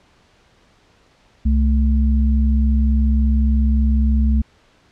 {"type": "tone pair together", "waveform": "sine", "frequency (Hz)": [65.51, 220], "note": ["C2", "A3"], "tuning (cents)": [3, 0], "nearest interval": "octave + major sixth", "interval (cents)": 2097, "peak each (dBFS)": [-13, -20], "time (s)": [1.45, 4.42], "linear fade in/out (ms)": 10, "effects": ["pink hiss -55 dBFS RMS until 4.91 s", "low-pass 5000 Hz 12 dB/octave"]}